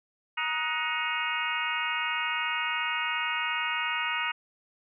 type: harmonic tone with a mistuned harmonic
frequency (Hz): 314.3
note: D#4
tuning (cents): +18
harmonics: 3 / 4 / 5 / 6 / 7 / 8 / 9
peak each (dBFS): -35 / -35 / -35 / -35 / -35 / -35 / -35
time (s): 0.37-4.32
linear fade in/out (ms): 10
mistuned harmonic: 5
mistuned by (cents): -110
effects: none